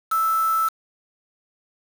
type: tone with quantisation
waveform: sine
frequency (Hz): 1318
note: E6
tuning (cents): -1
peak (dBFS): -18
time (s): 0.11-0.69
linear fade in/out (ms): 10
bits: 5
effects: none